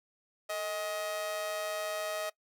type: tone with amplitude modulation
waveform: sawtooth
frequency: 630 Hz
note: D#5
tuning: 21 cents sharp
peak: -27 dBFS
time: 0.49-2.3 s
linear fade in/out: 10 ms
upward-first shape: sine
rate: 186 Hz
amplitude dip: 60%
effects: noise-tail reverb RT60 0.1 s tail -21 dB re dry

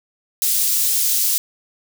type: high-pass noise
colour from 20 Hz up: white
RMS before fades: -18 dBFS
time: 0.42-1.38 s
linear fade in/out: 0 ms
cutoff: 5000 Hz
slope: 12 dB/octave
effects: none

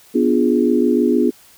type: chord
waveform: sine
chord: B diminished seventh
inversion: none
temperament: equal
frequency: 246.9 / 293.7 / 349.2 / 415.3 Hz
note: B3 / D4 / F4 / Ab4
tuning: 0 / 0 / 0 / 0 cents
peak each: -16 / -19 / -18 / -19 dBFS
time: 0.14-1.31 s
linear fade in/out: 20 ms
effects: white hiss -48 dBFS RMS until 1.57 s

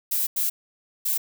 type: noise bursts at uneven times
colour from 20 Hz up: violet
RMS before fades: -24 dBFS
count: 3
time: 0.11-0.27 / 0.36-0.5 / 1.05-1.18 s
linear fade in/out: 10 ms
effects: none

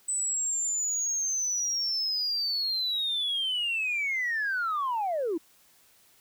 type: linear sweep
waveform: sine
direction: down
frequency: 8050 to 301.6 Hz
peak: -25 dBFS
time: 0.08-5.38 s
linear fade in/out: 10 ms
effects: tanh soft clip ceiling -23 dBFS + white hiss -61 dBFS RMS until 6.2 s

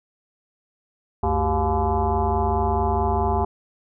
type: tone with frequency modulation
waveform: sine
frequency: 397.3 Hz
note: G4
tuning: 23 cents sharp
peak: -18 dBFS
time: 1.23-3.45 s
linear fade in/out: 5 ms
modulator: 154 Hz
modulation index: 3.8
effects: none

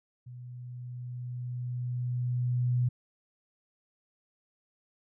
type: tone with level ramp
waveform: sine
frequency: 123.47 Hz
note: B2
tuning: in tune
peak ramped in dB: -42 to -23 dBFS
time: 0.26-2.89 s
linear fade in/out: 10 ms
effects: none

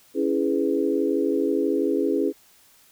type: chord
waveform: sine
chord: C# minor seventh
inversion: none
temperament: equal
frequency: 277.2 / 329.6 / 415.3 / 493.9 Hz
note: C#4 / E4 / G#4 / B4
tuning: 0 / 0 / 0 / 0 cents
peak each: -25 / -25 / -24 / -29 dBFS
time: 0.14-2.33 s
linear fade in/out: 50 ms
effects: white hiss -56 dBFS RMS until 2.91 s

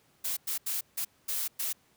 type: noise bursts at uneven times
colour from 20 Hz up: blue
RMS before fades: -32 dBFS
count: 6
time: 0.24-0.37 / 0.47-0.58 / 0.66-0.81 / 0.97-1.05 / 1.28-1.48 / 1.59-1.73 s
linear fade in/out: 10 ms
effects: pink hiss -66 dBFS RMS until 1.96 s + high-pass 80 Hz 12 dB/octave

